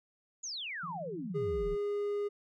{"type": "exponential sweep", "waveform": "sine", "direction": "down", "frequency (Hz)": [7010, 31.16], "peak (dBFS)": -37, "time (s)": [0.43, 1.75], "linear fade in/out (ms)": 10}
{"type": "tone with tremolo", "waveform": "sine", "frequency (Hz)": 169.3, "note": "E3", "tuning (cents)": 46, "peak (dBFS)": -39, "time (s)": [0.83, 1.77], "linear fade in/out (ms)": 5, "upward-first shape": "triangle", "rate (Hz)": 17, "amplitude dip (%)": 90}
{"type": "tone", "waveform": "triangle", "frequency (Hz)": 410, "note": "G#4", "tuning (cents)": -22, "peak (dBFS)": -29, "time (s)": [1.34, 2.29], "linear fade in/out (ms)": 20}
{"effects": []}